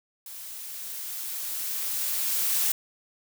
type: noise with level ramp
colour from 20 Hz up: blue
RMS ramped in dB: -41 to -24 dBFS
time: 0.26-2.72 s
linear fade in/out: 2 ms
effects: none